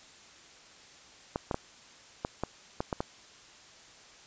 clicks, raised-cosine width 1 ms, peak -16 dBFS, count 8, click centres 1.359 / 1.512 / 1.544 / 2.249 / 2.436 / 2.805 / 2.928 / 3.005 s, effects white hiss -54 dBFS RMS until 4.26 s + resampled to 16000 Hz

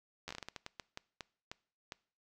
slowing click train, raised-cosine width 0.2 ms, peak -25 dBFS, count 15, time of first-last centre 0.28-1.922 s, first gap 11 ms, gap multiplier 1.32, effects noise-tail reverb RT60 0.5 s tail -23 dB re dry

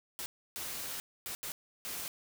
white noise bursts at uneven times, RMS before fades -40 dBFS, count 5, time 0.19-0.26 / 0.56-1 / 1.26-1.35 / 1.43-1.52 / 1.85-2.08 s, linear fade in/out 0 ms, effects none

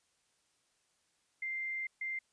sine tone bursts at uneven times, 2093 Hz, C7, in tune, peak -35 dBFS, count 2, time 1.42-1.87 / 2.01-2.19 s, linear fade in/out 5 ms, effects white hiss -75 dBFS RMS until 2.32 s + resampled to 22050 Hz

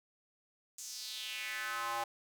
square tone with high-pass filter sweep, 116.54 Hz, A#2, in tune, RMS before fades -40 dBFS, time 0.78-2.04 s, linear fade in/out 5 ms, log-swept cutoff 7000 to 800 Hz, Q 3.2, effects none

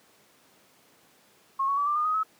sine tone with pitch steps, 1084 / 1115.8 / 1148.5 / 1182.1 / 1216.7 / 1252.4 / 1289.1 Hz, C#6 / C#6 / D6 / D6 / D#6 / D#6 / E6, -39 / +11 / -39 / +11 / -39 / +11 / -39 cents, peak -23 dBFS, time 1.59-2.234 s, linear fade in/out 10 ms, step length 92 ms, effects pink hiss -60 dBFS RMS until 2.39 s + high-pass 200 Hz 12 dB/octave

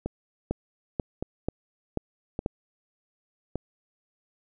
two click trains, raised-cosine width 2 ms, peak -13 / -16 dBFS, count 5 / 4, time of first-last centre 0.51-2.461 / 0.06-3.557 s, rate 2.05 / 0.858 Hz, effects none

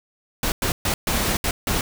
pink noise bursts at uneven times, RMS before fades -22 dBFS, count 6, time 0.43-0.52 / 0.62-0.72 / 0.85-0.94 / 1.07-1.37 / 1.44-1.51 / 1.67-1.81 s, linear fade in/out 2 ms, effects none

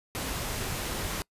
pink noise, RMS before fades -33 dBFS, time 0.15-1.22 s, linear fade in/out 0 ms, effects noise-tail reverb RT60 0.1 s tail -25 dB re dry + resampled to 32000 Hz

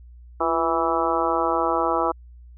harmonic tone with a mistuned harmonic, 164.2 Hz, E3, 6 cents flat, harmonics 2 / 3 / 4 / 5 / 6 / 7 / 8, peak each -27 / -27 / -27 / -27 / -27 / -27 / -27 dBFS, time 0.4-2.12 s, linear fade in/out 10 ms, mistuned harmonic 2, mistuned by +64 cents, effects added 60 Hz sine -42 dBFS peak until 2.57 s

